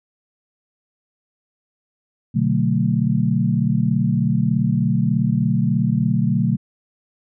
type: chord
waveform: sine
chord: B minor seventh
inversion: none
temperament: equal with one note detuned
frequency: 123.47 / 146.83 / 185 / 221.8 Hz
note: B2 / D3 / F#3 / A3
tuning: 0 / 0 / 0 / +14 cents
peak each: -21 dBFS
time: 2.34-6.57 s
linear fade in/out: 20 ms
effects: none